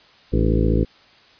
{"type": "harmonic tone with a mistuned harmonic", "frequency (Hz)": 55, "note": "A1", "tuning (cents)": 0, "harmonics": [1, 2, 3, 4, 5, 6, 7, 8, 9], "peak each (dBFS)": [-19, -22, -24, -25, -26, -27, -27, -28, -29], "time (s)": [0.32, 0.85], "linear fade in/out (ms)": 20, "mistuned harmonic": 5, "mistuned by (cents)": 85, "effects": ["white hiss -51 dBFS RMS until 1.39 s", "resampled to 11025 Hz"]}